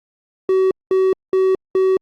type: tone bursts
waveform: triangle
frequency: 378.2 Hz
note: F#4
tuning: 38 cents sharp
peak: -10 dBFS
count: 4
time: 0.49-1.97 s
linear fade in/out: 2 ms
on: 220 ms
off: 200 ms
effects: Opus 48 kbps